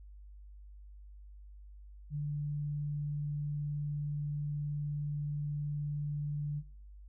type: tone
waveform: sine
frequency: 146.83 Hz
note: D3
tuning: in tune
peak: -33 dBFS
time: 2.1-6.63 s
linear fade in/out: 50 ms
effects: noise-tail reverb RT60 0.5 s tail -22 dB re dry + added 50 Hz sine -49 dBFS peak until 7.08 s